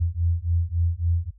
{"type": "beating tone pair", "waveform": "sine", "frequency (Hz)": [83.3, 86.9], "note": ["E2", "F2"], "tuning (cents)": [19, -8], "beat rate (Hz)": 3.6, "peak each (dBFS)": [-23, -23], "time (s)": [0, 1.31], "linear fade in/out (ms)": 20, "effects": ["added 50 Hz sine -49 dBFS peak until 1.38 s"]}